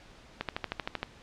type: click train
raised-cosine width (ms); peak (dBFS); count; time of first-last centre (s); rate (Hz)
0.3; -15; 9; 0.41-1.03; 12.9
effects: pink hiss -54 dBFS RMS until 1.22 s + low-pass 5000 Hz 12 dB/octave